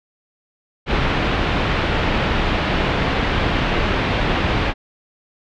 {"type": "low-pass noise", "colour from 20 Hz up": "pink", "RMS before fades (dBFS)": -19, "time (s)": [0.86, 4.74], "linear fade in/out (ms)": 50, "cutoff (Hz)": 3400, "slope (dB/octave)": 24, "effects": []}